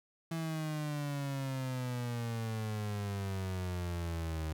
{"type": "exponential sweep", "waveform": "35% pulse", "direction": "down", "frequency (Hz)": [165.3, 77.78], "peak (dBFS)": -33, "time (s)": [0.31, 4.53], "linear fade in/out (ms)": 5, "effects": []}